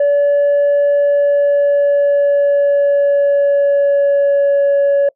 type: tone with pitch glide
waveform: sine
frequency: 573 to 563.2 Hz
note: D5 to C#5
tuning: -43 to +27 cents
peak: -7 dBFS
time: 0-5.09 s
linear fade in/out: 5 ms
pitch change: -30 cents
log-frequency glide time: 0.96-4.69 s
effects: noise-tail reverb RT60 0.1 s tail -24 dB re dry + tanh soft clip ceiling -8 dBFS